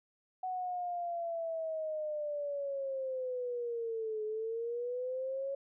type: linear two-way sweep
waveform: sine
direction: down then up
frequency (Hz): 746 to 426.6 to 554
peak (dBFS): -34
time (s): 0.43-5.55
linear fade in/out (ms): 5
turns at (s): 4.24
effects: none